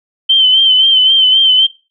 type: tone with vibrato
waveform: sine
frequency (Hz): 3091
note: G7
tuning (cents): -25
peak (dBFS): -5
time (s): 0.29-1.67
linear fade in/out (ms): 10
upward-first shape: sine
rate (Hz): 3.8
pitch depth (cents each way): 47
effects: noise-tail reverb RT60 0.3 s tail -20 dB re dry